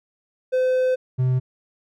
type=tone pair in turn; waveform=triangle; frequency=512 / 128 Hz; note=C5 / C3; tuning=-38 / -38 cents; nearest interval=2 octaves; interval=2400 cents; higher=first; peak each=-15 dBFS; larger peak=neither; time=0.52-0.96 / 1.18-1.4 s; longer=first; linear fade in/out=20 ms; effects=none